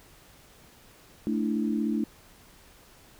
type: chord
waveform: sine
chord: A suspended fourth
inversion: none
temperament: just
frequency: 220 / 293.3 / 330 Hz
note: A3 / D4 / E4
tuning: 0 / -2 / +2 cents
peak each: -27 / -30 / -32 dBFS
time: 1.27-2.04 s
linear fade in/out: 0 ms
effects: pink hiss -55 dBFS RMS until 3.19 s